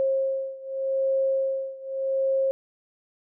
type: beating tone pair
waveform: sine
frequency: 536 / 536.84 Hz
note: C5 / C5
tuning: +42 / +44 cents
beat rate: 0.84 Hz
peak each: -25 / -27 dBFS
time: 0-2.51 s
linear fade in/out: 0 ms
effects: none